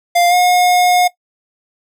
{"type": "tone with pitch glide", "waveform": "square", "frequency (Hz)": [698.5, 719.4], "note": ["F5", "F#5"], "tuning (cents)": [0, -49], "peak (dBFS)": -10, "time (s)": [0.15, 1.08], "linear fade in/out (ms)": 10, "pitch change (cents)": 51, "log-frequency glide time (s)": [0.29, 0.34], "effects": ["noise-tail reverb RT60 0.1 s tail -17 dB re dry"]}